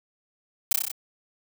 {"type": "noise with echo", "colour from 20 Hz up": "blue", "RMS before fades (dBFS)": -19, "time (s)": [0.71, 0.73], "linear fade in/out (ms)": 5, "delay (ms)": 31, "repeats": 6, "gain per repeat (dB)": -2, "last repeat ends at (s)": 0.916, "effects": []}